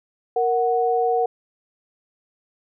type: tone pair together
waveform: sine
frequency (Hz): 466.2 / 740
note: A#4 / F#5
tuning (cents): 0 / 0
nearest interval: minor sixth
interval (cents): 800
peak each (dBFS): -20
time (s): 0.36-1.26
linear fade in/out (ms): 5
effects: none